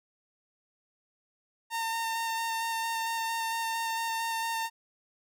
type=tone with vibrato; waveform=sawtooth; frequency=910 Hz; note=A#5; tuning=42 cents flat; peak=-26 dBFS; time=1.7-4.7 s; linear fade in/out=50 ms; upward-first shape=square; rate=4.4 Hz; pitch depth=10 cents each way; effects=none